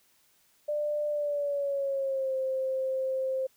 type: tone with pitch glide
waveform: sine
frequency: 594 to 526.1 Hz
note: D5 to C5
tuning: +20 to +9 cents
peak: -27 dBFS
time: 0.68-3.47 s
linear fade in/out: 10 ms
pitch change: -211 cents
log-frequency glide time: 1.09-2.35 s
effects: white hiss -66 dBFS RMS until 3.56 s